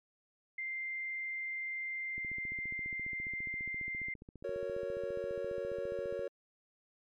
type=tone; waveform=sine; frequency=2093 Hz; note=C7; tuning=in tune; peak=-36 dBFS; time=0.58-4.14 s; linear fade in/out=5 ms
type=click train; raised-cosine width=3 ms; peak=-37 dBFS; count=60; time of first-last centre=2.18-6.194 s; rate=14.7 Hz
type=chord; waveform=triangle; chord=F# major; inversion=none; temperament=just; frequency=370 / 462.5 / 555 Hz; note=F#4 / A#4 / C#5; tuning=0 / -14 / +2 cents; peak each=-41 / -38 / -36 dBFS; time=4.44-6.28 s; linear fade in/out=5 ms
effects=MP3 96 kbps